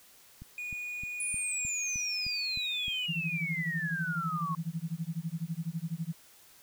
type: click train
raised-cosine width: 5 ms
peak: -32 dBFS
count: 9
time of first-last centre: 0.42-2.882 s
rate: 3.25 Hz
type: tone with pitch glide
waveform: triangle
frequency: 2456 to 2485 Hz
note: D#7 to D#7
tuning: -23 to -3 cents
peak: -34 dBFS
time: 0.58-3.06 s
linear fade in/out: 2 ms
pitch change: +20 cents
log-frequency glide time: 2.04-2.71 s
type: exponential sweep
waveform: sine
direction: down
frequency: 9956 to 1081 Hz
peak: -32 dBFS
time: 1.2-4.55 s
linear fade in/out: 2 ms
type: tone with tremolo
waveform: sine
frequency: 164.81 Hz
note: E3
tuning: in tune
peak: -29 dBFS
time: 3.08-6.13 s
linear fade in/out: 20 ms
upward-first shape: sine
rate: 12 Hz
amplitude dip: 100%
effects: white hiss -58 dBFS RMS until 6.62 s